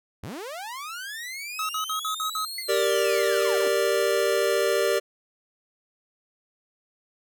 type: linear two-way sweep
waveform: sawtooth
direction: up then down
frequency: 65.5 to 4435 to 237.2 Hz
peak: -30 dBFS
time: 0.23-3.68 s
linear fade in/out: 5 ms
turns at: 2.6 s
type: tone bursts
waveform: square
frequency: 1273 Hz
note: D#6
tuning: 39 cents sharp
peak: -27 dBFS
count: 6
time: 1.59-2.45 s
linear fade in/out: 2 ms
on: 100 ms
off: 52 ms
type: tone with exponential decay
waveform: triangle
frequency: 2066 Hz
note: C7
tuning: 22 cents flat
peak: -26 dBFS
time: 2.58-2.69 s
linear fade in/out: 5 ms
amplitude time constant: 22 ms
type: chord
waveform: square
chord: G minor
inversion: none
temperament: equal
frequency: 392 / 466.2 / 587.3 Hz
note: G4 / Bb4 / D5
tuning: 0 / 0 / 0 cents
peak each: -26 dBFS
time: 2.68-5 s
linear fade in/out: 20 ms
effects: none